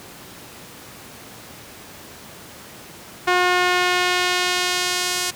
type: tone with band-pass filter sweep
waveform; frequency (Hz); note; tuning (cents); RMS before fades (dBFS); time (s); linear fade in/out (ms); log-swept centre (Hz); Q
sawtooth; 360; F#4; -47; -20; 3.27-5.31; 10; 1500 to 6700; 0.76
effects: pink hiss -40 dBFS RMS until 5.35 s + high-pass 100 Hz 12 dB/octave